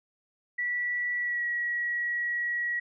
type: tone with pitch glide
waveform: sine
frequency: 1951 to 1917.5 Hz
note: B6 to A#6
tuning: -22 to +48 cents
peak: -27 dBFS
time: 0.58-2.8 s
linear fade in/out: 10 ms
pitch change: -30 cents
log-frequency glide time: 1.19-1.44 s
effects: none